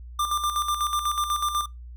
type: tone with tremolo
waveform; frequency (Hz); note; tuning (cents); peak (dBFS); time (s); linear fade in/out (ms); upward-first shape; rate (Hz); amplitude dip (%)
square; 1191; D6; +24; -22; 0.19-1.66; 5; square; 8.1; 55
effects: noise-tail reverb RT60 0.2 s tail -24 dB re dry + added 60 Hz sine -38 dBFS peak until 1.96 s